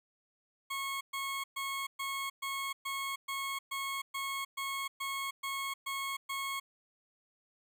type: tone bursts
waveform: 20% pulse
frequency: 1094 Hz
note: C#6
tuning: 23 cents flat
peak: -30 dBFS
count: 14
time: 0.7-6.6 s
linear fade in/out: 10 ms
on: 310 ms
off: 120 ms
effects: none